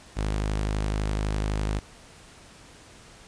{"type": "tone", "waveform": "sawtooth", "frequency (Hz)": 51.91, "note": "G#1", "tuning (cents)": 0, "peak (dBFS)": -21, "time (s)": [0.16, 1.8], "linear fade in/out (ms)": 20, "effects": ["pink hiss -50 dBFS RMS until 3.27 s", "resampled to 22050 Hz"]}